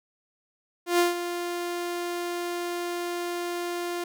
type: tone with ADSR envelope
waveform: sawtooth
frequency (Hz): 349.2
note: F4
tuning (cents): 0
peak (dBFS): -14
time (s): 0.86-4.04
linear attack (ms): 130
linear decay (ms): 150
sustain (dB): -11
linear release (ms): 4
effects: none